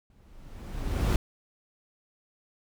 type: noise with exponential growth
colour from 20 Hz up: brown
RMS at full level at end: -20 dBFS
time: 0.1-1.16 s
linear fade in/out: 2 ms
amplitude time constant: 230 ms
effects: none